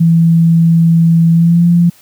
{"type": "tone with pitch glide", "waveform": "sine", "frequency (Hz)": [165.9, 172.25], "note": ["E3", "F3"], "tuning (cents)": [11, -24], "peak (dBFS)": -5, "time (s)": [0, 1.9], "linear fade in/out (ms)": 10, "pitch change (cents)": 65, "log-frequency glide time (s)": [1.32, 1.66], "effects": ["white hiss -45 dBFS RMS until 2.01 s"]}